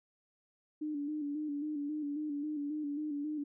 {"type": "tone with vibrato", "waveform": "sine", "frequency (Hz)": 295.8, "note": "D4", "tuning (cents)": 13, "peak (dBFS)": -34, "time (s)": [0.81, 3.44], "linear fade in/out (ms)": 10, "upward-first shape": "square", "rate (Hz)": 3.7, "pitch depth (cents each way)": 48, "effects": []}